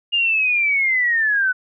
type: linear sweep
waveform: sine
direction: down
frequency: 2843 to 1480 Hz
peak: -15 dBFS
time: 0.12-1.53 s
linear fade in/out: 20 ms
effects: none